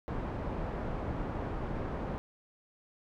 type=low-pass noise; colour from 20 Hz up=pink; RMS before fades=-36 dBFS; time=0.08-2.18 s; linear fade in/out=0 ms; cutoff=1000 Hz; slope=12 dB/octave; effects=none